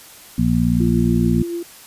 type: harmonic tone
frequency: 58.9 Hz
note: A#1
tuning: 19 cents sharp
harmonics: 1 / 2 / 3 / 4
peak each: -23 / -21 / -18 / -18 dBFS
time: 0.38-1.43 s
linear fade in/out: 5 ms
type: tone with tremolo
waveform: sine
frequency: 342.4 Hz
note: F4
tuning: 34 cents flat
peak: -21 dBFS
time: 0.8-1.63 s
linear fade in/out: 5 ms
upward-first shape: triangle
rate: 7 Hz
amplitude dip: 35%
effects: white hiss -42 dBFS RMS until 1.86 s + resampled to 32000 Hz